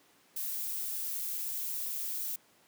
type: noise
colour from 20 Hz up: violet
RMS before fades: -36 dBFS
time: 0.36-2.36 s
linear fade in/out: 5 ms
effects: pink hiss -64 dBFS RMS until 2.67 s + high-pass 200 Hz 12 dB/octave